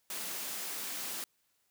white high-pass noise, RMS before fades -39 dBFS, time 0.1-1.24 s, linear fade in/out 2 ms, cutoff 170 Hz, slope 24 dB/octave, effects white hiss -75 dBFS RMS until 1.7 s

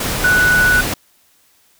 sine tone in noise, 1480 Hz, F#6, in tune, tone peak -10 dBFS, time 0.24-0.81 s, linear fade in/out 5 ms, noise pink, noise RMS -20 dBFS, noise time 0-0.94 s, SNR +7 dB, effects white hiss -55 dBFS RMS until 1.79 s

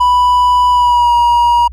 triangle tone with pitch glide, 987.8 to 954.7 Hz, B5 to A#5, 0 to +41 cents, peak -5 dBFS, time 0-1.68 s, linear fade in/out 10 ms, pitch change -59 cents, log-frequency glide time 0.7-1.13 s, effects added 62 Hz sine -27 dBFS peak until 1.72 s

